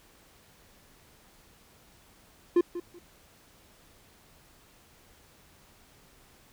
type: tone with echo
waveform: triangle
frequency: 349.2 Hz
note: F4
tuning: in tune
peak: -16 dBFS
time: 2.56-2.61 s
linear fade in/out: 5 ms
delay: 190 ms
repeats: 2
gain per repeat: -14 dB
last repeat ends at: 2.99 s
effects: pink hiss -59 dBFS RMS until 6.52 s